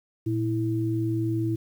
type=tone pair together; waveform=sine; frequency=115.75 / 327.4 Hz; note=A#2 / E4; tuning=-12 / -12 cents; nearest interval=octave + tritone; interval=1800 cents; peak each=-26 dBFS; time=0.26-1.56 s; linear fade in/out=10 ms; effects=9-bit